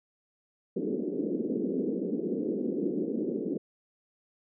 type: band-pass noise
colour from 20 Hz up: white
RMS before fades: -31 dBFS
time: 0.76-3.58 s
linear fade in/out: 10 ms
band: 190 to 440 Hz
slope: 48 dB/octave
effects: none